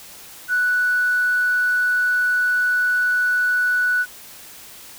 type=tone; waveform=sine; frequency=1480 Hz; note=F#6; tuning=in tune; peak=-15 dBFS; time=0.48-4.06 s; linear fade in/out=50 ms; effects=tanh soft clip ceiling -11 dBFS + white hiss -41 dBFS RMS until 4.98 s